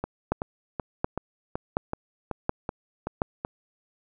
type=two click trains; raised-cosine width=1 ms; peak=-15 / -9 dBFS; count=10 / 5; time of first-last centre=0.04-3.449 / 0.32-3.219 s; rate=2.64 / 1.38 Hz; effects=none